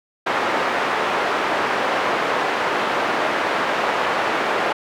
pink band-pass noise, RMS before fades -21 dBFS, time 0.26-4.73 s, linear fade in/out 10 ms, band 500 to 1900 Hz, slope 12 dB/octave, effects none

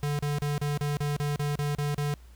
square tone bursts, 145.9 Hz, D3, 11 cents flat, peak -27 dBFS, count 11, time 0.03-2.14 s, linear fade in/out 0 ms, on 160 ms, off 35 ms, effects added 60 Hz sine -48 dBFS peak until 2.35 s + pink hiss -61 dBFS RMS until 2.35 s

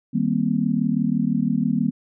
sine chord, C minor seventh, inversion first, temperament just, 156.98 / 196.22 / 235.5 / 261.6 Hz, Eb3 / G3 / Bb3 / C4, +16 / +2 / +18 / 0 cents, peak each -26 / -23 / -22 / -26 dBFS, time 0.13-1.91 s, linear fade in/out 20 ms, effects none

